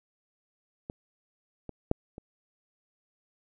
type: clicks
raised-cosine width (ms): 2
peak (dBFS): -23 / -25 / -10 / -28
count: 4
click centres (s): 0.899 / 1.693 / 1.914 / 2.181
effects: none